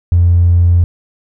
triangle tone with tanh clipping, 86.8 Hz, F2, 10 cents flat, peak -5 dBFS, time 0.12-0.84 s, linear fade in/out 0 ms, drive 1 dB, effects none

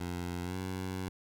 15% pulse tone with pitch glide, 88 to 93.23 Hz, F2 to F#2, +14 to +14 cents, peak -29 dBFS, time 0-1.09 s, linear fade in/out 5 ms, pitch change +100 cents, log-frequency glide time 0.43-0.57 s, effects none

